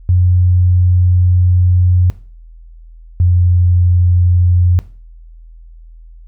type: tone pair in turn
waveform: sine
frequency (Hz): 90 / 88.76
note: F#2 / F2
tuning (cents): -47 / +29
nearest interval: unison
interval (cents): 24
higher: first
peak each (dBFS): -7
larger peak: neither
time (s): 0.09-2.1 / 3.2-4.79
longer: first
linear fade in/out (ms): 0
effects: noise-tail reverb RT60 0.4 s tail -17 dB re dry + added 41 Hz sine -34 dBFS peak until 6.27 s